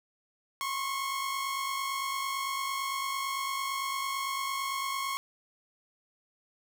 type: tone pair together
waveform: sawtooth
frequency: 1045.1 / 1094 Hz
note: C6 / C#6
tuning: -2 / -23 cents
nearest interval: minor second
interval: 79 cents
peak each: -35 / -28 dBFS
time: 0.61-5.17 s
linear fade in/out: 0 ms
effects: none